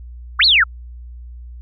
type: linear two-way sweep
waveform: sine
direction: up then down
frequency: 1000 to 4489 to 1221 Hz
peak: -9 dBFS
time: 0.39-0.64 s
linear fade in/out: 10 ms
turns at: 0.45 s
effects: added 60 Hz sine -32 dBFS peak until 1.61 s